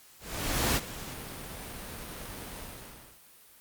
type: noise with ADSR envelope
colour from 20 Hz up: pink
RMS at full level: -26 dBFS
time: 0.19-3.22 s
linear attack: 570 ms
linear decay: 39 ms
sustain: -15 dB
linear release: 650 ms
effects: white hiss -56 dBFS RMS until 3.6 s + Opus 48 kbps